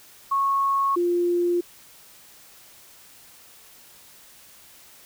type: tone pair in turn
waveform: sine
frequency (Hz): 1100 / 349.6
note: C#6 / F4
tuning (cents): -14 / +2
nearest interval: octave + minor sixth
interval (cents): 1984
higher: first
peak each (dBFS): -19 / -19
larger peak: neither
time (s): 0.31-0.96 / 0.96-1.61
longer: neither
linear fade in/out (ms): 10
effects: white hiss -50 dBFS RMS until 5.05 s